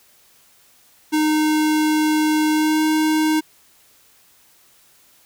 square tone with pitch glide, 307.8 to 311.2 Hz, D#4 to D#4, -19 to 0 cents, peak -16 dBFS, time 1.12-3.41 s, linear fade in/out 20 ms, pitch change +19 cents, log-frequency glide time 2.52-2.83 s, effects white hiss -54 dBFS RMS until 5.25 s

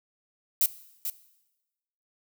violet noise with echo, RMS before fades -22 dBFS, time 0.61-0.66 s, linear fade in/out 2 ms, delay 440 ms, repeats 1, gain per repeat -9 dB, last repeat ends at 1.1 s, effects noise-tail reverb RT60 1.0 s tail -17 dB re dry

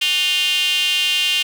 square tone with high-pass filter, 164.81 Hz, E3, in tune, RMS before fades -18 dBFS, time 0.01-1.43 s, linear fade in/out 10 ms, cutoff 2900 Hz, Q 8.2, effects none

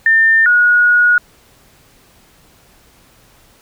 sine tone pair in turn, 1800 / 1450.4 Hz, A6 / F#6, +39 / -35 cents, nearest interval major third, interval 374 cents, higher first, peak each -7 dBFS, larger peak neither, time 0.06-0.46 / 0.46-1.18 s, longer second, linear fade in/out 2 ms, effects pink hiss -49 dBFS RMS until 3.61 s

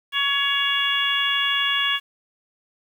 harmonic tone, 561 Hz, C#5, 21 cents sharp, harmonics 2 / 3 / 4 / 5 / 6, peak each -28 / -25 / -29 / -24 / -24 dBFS, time 0.12-2 s, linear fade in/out 50 ms, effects 8-bit

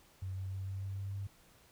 sine tone with pitch steps, 94.4 / 95.11 / 95.83 / 96.55 / 97.28 / 98.01 / 98.75 Hz, F#2 / F#2 / G2 / G2 / G2 / G2 / G2, +35 / +48 / -39 / -26 / -13 / 0 / +13 cents, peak -37 dBFS, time 0.22-1.27 s, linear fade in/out 5 ms, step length 150 ms, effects pink hiss -64 dBFS RMS until 1.71 s

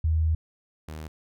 sine / sawtooth tone pair in turn, 79.7 / 77.83 Hz, D#2 / D#2, +42 / +1 cents, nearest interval unison, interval 41 cents, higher first, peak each -20 / -32 dBFS, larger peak first, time 0.04-0.35 / 0.88-1.08 s, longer first, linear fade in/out 5 ms, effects none

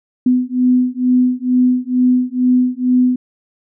sine beating tone pair, 250 / 252.2 Hz, B3 / B3, +21 / +36 cents, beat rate 2.2 Hz, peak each -14 dBFS, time 0.26-3.16 s, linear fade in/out 5 ms, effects none

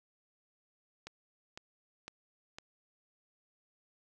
click train, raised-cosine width 0.2 ms, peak -27 dBFS, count 4, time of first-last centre 1.07-2.585 s, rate 1.98 Hz, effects none

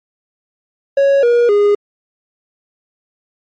triangle tone with pitch steps, 554.4 / 477.1 / 410.6 Hz, C#5 / A#4 / G#4, 0 / +40 / -20 cents, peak -6 dBFS, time 0.97-1.75 s, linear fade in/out 5 ms, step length 260 ms, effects MP3 32 kbps

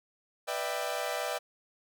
sawtooth chord, E minor seventh, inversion second, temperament equal with one note detuned, 493.9 / 595.2 / 659.3 / 784 Hz, B4 / D5 / E5 / G5, 0 / +23 / 0 / 0 cents, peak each -35 / -32 / -33 / -34 dBFS, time 0.47-1.39 s, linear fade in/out 20 ms, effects none

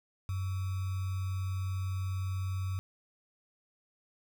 sine tone with sample-and-hold, 94.3 Hz, F#2, 33 cents sharp, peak -31 dBFS, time 0.29-2.79 s, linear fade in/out 0 ms, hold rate 1225 Hz, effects none

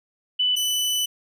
sine / sawtooth tone pair in turn, 2988 / 2988 Hz, F#7 / F#7, +16 / +16 cents, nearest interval unison, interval 0 cents, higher neither, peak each -18 dBFS, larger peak neither, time 0.39-0.56 / 0.56-1.06 s, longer second, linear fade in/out 10 ms, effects none

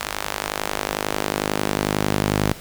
sawtooth tone with high-pass filter sweep, 51.1 Hz, G#1, 27 cents flat, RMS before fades -24 dBFS, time 0-2.53 s, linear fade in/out 5 ms, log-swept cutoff 1000 to 120 Hz, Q 0.71, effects pink hiss -39 dBFS RMS until 2.6 s

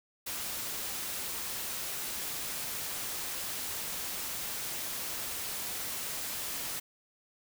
white noise, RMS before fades -37 dBFS, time 0.26-6.8 s, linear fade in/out 10 ms, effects none

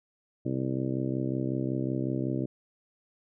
harmonic tone, 65.41 Hz, C2, in tune, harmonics 2 / 3 / 4 / 5 / 6 / 7 / 8 / 9, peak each -32 / -37 / -33 / -33 / -39 / -43 / -48 / -42 dBFS, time 0.45-2.46 s, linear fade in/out 10 ms, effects none

